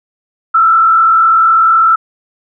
sine tone with frequency modulation, 1332 Hz, E6, 18 cents sharp, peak -5 dBFS, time 0.54-1.96 s, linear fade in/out 10 ms, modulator 40.1 Hz, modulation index 1, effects none

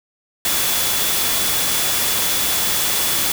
sine tone in noise, 3431 Hz, A7, 44 cents flat, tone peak -28 dBFS, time 0.45-3.32 s, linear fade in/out 2 ms, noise white, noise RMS -19 dBFS, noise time 0.45-3.32 s, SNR -12 dB, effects none

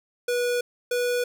square tone pair in turn, 487 / 488.9 Hz, B4 / B4, -24 / -18 cents, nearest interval unison, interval 6 cents, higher second, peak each -23 dBFS, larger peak neither, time 0.28-0.61 / 0.91-1.24 s, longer neither, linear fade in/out 5 ms, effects none

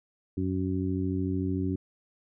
harmonic tone, 93.4 Hz, F#2, 17 cents sharp, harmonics 1 / 2 / 3 / 4, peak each -31 / -33 / -30 / -36 dBFS, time 0.37-1.76 s, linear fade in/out 5 ms, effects none

